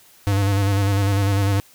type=tone with vibrato; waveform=square; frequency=99.3 Hz; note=G2; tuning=23 cents sharp; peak=-17 dBFS; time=0.27-1.6 s; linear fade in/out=0 ms; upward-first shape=square; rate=10 Hz; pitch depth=32 cents each way; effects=white hiss -51 dBFS RMS until 1.74 s